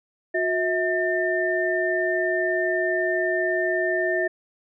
sine tone cluster, 362.8 / 646 / 1798 Hz, F#4 / E5 / A6, -34 / -35 / +37 cents, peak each -25 dBFS, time 0.34-4.28 s, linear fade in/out 10 ms, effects none

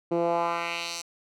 10% pulse tone with band-pass filter sweep, 169.9 Hz, F3, 47 cents flat, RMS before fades -28 dBFS, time 0.11-1.02 s, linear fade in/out 10 ms, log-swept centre 340 to 6400 Hz, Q 1.6, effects none

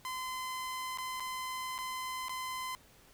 sawtooth tone with dropouts, 1027 Hz, C6, 33 cents flat, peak -33 dBFS, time 0.05-2.75 s, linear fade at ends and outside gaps 0 ms, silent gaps 0.974-0.985 / 1.198-1.204 / 1.78-1.787 / 2.284-2.294 s, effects pink hiss -61 dBFS RMS until 3.13 s

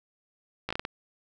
slowing click train, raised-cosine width 0.3 ms, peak -15 dBFS, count 6, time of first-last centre 0.69-0.851 s, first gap 15 ms, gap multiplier 1.39, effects none

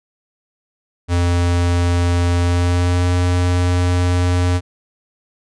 square tone with pitch glide, 87.31 to 89.09 Hz, F2 to F2, 0 to +35 cents, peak -14 dBFS, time 1.08-4.61 s, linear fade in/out 50 ms, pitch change +35 cents, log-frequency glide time 2.4-3.09 s, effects resampled to 22050 Hz

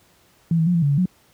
sine tone with pitch steps, 166.5 / 161.5 / 177.3 / 168.4 / 142.7 / 141.7 / 182.4 Hz, E3 / E3 / F3 / E3 / D3 / C#3 / F#3, +18 / -35 / +26 / +37 / -49 / +38 / -24 cents, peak -15 dBFS, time 0.51-1.056 s, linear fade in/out 2 ms, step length 78 ms, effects pink hiss -57 dBFS RMS until 1.33 s + high-pass 60 Hz 12 dB/octave

